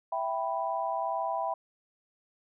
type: chord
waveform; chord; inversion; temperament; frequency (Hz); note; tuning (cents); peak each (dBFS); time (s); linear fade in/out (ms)
sine; E minor; none; equal with one note detuned; 659.3 / 781.3 / 987.8; E5 / G5 / B5; 0 / -6 / 0; -33; 0.12-1.54; 5
effects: none